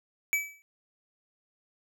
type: tone with exponential decay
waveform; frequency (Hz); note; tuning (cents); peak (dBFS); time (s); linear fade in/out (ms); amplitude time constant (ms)
square; 2298; D7; -38; -22; 0.33-0.62; 0; 61
effects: none